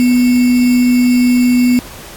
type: tone with sample-and-hold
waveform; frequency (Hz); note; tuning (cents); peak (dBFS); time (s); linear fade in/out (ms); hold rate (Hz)
sine; 246.9; B3; 0; -7; 0-1.79; 0; 2450
effects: pink hiss -33 dBFS RMS until 2.16 s + AAC 64 kbps